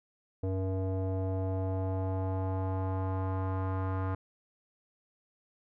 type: tone with low-pass filter sweep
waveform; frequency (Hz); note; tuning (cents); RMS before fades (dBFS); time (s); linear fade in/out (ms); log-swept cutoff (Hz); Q
square; 94.6; F#2; +39; -32; 0.43-4.15; 5; 530 to 1200; 2.4
effects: none

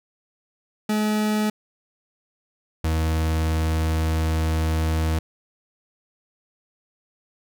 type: tone pair in turn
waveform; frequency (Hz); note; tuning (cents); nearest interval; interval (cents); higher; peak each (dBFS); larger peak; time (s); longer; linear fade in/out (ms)
40% pulse; 212.9 / 79.75; G#3 / D#2; +43 / +43; octave + perfect fourth; 1700; first; -19; neither; 0.89-1.5 / 2.84-5.19; second; 5
effects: none

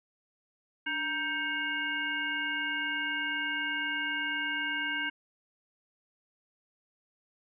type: harmonic tone with a mistuned harmonic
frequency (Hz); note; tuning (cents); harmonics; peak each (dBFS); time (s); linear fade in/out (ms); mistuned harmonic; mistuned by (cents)
314; D#4; +16; 1 / 3 / 5 / 7 / 9; -42 / -42 / -32 / -37 / -37; 0.86-5.1; 10; 1; -120
effects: none

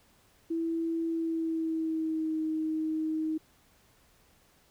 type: tone with pitch glide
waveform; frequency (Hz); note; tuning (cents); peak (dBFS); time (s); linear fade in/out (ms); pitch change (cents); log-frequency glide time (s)
sine; 329.6 to 314.7; E4 to D#4; 0 to +20; -28; 0.5-3.38; 10; -80; 1.09-2.41
effects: pink hiss -64 dBFS RMS until 4.7 s

